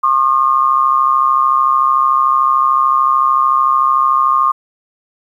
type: tone pair together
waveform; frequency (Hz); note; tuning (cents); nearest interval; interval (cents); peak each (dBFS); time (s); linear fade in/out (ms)
sine; 1076 / 1209.5; C6 / D#6; +48 / -49; major second; 203; -12; 0.03-4.52; 10
effects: 8-bit